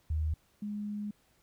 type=tone pair in turn; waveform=sine; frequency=77.78 / 207.6 Hz; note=D#2 / G#3; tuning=0 / 0 cents; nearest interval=octave + perfect fourth; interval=1700 cents; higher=second; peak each=-28 / -34 dBFS; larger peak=first; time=0.1-0.34 / 0.62-1.11 s; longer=second; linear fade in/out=5 ms; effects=pink hiss -69 dBFS RMS until 1.42 s